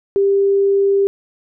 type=tone; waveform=sine; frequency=396 Hz; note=G4; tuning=18 cents sharp; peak=-11 dBFS; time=0.16-1.07 s; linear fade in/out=0 ms; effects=none